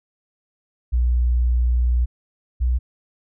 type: tone pair in turn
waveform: sine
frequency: 60.6 / 61.69 Hz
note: B1 / B1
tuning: -32 / -1 cents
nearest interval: unison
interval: 31 cents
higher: second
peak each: -15 / -16 dBFS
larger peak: first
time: 0.92-2.06 / 2.6-2.79 s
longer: first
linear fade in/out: 20 ms
effects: none